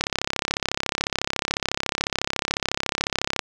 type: click train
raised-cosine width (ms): 0.2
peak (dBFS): -4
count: 116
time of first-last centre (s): 0.01-3.392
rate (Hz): 34
effects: none